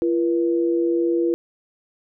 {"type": "tone pair together", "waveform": "sine", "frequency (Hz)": [340.4, 481.4], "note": ["F4", "B4"], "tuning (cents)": [-44, -44], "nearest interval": "tritone", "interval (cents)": 600, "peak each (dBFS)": [-18, -24], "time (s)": [0.02, 1.34], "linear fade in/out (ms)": 0, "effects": []}